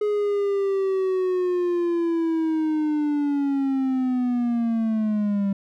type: linear sweep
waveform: triangle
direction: down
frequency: 420 to 196 Hz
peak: -18 dBFS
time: 0.01-5.53 s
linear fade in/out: 5 ms
effects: none